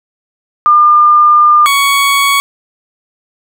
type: tone pair in turn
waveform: sine / 20% pulse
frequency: 1203 / 1117.7 Hz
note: D6 / C#6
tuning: +41 / +14 cents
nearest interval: minor second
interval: 127 cents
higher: first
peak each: -3 dBFS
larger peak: neither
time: 0.66-1.66 / 1.66-2.4 s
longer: first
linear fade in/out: 0 ms
effects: none